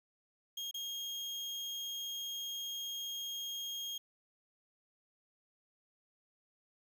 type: tone with dropouts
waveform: 35% pulse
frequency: 3247 Hz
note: G#7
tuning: 40 cents flat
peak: -37 dBFS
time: 0.57-3.98 s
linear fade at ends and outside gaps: 5 ms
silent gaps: 0.712-0.742 s
effects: 11-bit